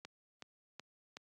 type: click train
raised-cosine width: 0.2 ms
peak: -29 dBFS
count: 4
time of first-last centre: 0.05-1.169 s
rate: 2.68 Hz
effects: high-pass 150 Hz 12 dB/octave + AAC 64 kbps